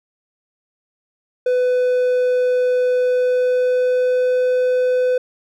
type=tone with pitch glide; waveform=triangle; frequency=500 to 503.5 Hz; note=B4 to B4; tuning=+21 to +33 cents; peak=-12 dBFS; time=1.46-5.18 s; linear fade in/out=5 ms; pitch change=+12 cents; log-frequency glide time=2.99-4.44 s; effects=none